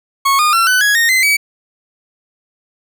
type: tone with pitch steps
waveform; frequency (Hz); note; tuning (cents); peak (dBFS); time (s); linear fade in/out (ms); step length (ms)
40% pulse; 1100 / 1220.5 / 1354.3 / 1502.6 / 1667.3 / 1850 / 2053 / 2278; C#6 / D#6 / E6 / F#6 / G#6 / A#6 / C7 / C#7; -14 / -34 / +46 / +26 / +6 / -14 / -33 / +47; -9; 0.25-1.37; 10; 140
effects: none